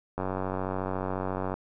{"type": "click train", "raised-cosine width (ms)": 1, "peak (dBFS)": -17, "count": 129, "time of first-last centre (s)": [0.18, 1.54], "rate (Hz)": 94.1, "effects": []}